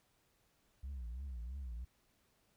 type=tone with vibrato; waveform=sine; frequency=63.1 Hz; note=B1; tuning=38 cents sharp; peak=-39 dBFS; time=0.83-1.85 s; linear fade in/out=10 ms; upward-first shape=triangle; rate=3 Hz; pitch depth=210 cents each way; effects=tanh soft clip ceiling -40 dBFS + pink hiss -75 dBFS RMS until 2.56 s